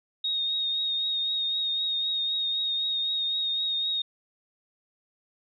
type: tone with vibrato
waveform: sine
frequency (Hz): 3729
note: A#7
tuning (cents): 0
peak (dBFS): -25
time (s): 0.24-4.02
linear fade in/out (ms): 5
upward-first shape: triangle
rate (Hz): 3.9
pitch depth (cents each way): 31
effects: none